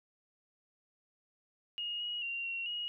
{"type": "tone with pitch steps", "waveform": "sine", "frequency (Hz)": [2864, 2897, 2766, 2741, 2887], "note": ["F7", "F#7", "F7", "F7", "F#7"], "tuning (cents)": [43, -37, -17, -33, -43], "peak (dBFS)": -35, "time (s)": [1.78, 2.88], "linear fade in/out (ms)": 0, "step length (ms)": 220, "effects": []}